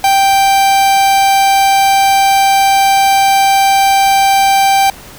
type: tone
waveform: 45% pulse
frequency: 784 Hz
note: G5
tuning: in tune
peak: -7 dBFS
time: 0.04-4.9 s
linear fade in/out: 2 ms
effects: pink hiss -34 dBFS RMS until 5.18 s